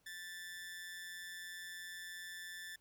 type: tone with amplitude modulation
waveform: sawtooth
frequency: 1760 Hz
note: A6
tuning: in tune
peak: -40 dBFS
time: 0.06-2.76 s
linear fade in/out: 5 ms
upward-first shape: sine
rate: 177 Hz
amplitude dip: 55%
effects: pink hiss -75 dBFS RMS until 2.8 s